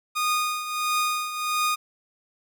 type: tone with tremolo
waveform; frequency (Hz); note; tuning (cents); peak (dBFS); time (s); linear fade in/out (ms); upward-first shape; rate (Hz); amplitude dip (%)
sawtooth; 1231; D#6; -19; -17; 0.15-1.76; 20; triangle; 1.5; 70
effects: none